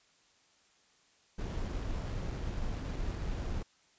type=noise with sample-and-hold; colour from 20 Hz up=brown; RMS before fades=-36 dBFS; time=1.38-3.63 s; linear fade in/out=10 ms; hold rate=6300 Hz; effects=white hiss -67 dBFS RMS until 3.98 s + resampled to 16000 Hz